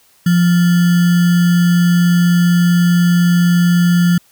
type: tone with sample-and-hold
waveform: sine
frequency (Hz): 174.61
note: F3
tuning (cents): 0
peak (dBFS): -8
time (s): 0.26-4.18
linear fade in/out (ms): 5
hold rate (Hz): 1575
effects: white hiss -52 dBFS RMS until 4.31 s